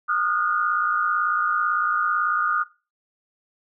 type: tone cluster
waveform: sine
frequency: 1224 / 1409 / 1467 Hz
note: D#6 / F6 / F#6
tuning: -29 / +15 / -15 cents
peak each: -22 / -25 / -27 dBFS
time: 0.08-2.64 s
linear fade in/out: 20 ms
effects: noise-tail reverb RT60 0.3 s tail -18 dB re dry